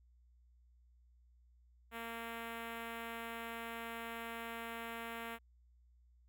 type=tone with notch filter; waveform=5% pulse; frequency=230.2 Hz; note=A#3; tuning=22 cents flat; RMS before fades=-45 dBFS; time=1.91-5.39 s; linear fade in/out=50 ms; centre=6100 Hz; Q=0.72; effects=added 60 Hz sine -64 dBFS peak until 6.28 s